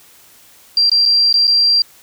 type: tone with dropouts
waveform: sine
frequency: 4733 Hz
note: D8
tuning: 13 cents sharp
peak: -9 dBFS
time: 0.77-1.82 s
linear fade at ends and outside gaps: 2 ms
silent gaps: 0.897-0.916 / 1.055-1.059 / 1.328-1.34 / 1.471-1.477 s
effects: white hiss -46 dBFS RMS until 2.02 s